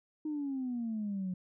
sine exponential sweep, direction down, 311.1 to 180 Hz, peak -32 dBFS, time 0.25-1.34 s, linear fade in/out 5 ms, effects tanh soft clip ceiling -29 dBFS

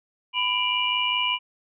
sine tone cluster, 997 / 2371 / 2843 / 2948 Hz, B5 / D7 / F7 / F#7, +16 / +16 / +30 / -7 cents, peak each -27 dBFS, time 0.33-1.39 s, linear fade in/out 50 ms, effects none

